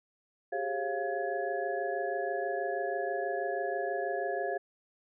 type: tone cluster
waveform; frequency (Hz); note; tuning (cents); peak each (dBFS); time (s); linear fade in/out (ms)
sine; 386.2 / 412.4 / 543 / 697 / 1688; G4 / G#4 / C#5 / F5 / G#6; -26 / -12 / -36 / -4 / +28; -38 / -37 / -37 / -34 / -40; 0.52-4.58; 10
effects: none